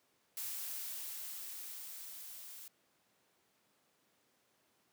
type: noise with level ramp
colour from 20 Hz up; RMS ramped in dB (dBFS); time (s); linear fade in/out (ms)
blue; -41 to -51; 0.37-2.68; 2
effects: pink hiss -74 dBFS RMS until 4.92 s + high-pass 200 Hz 12 dB/octave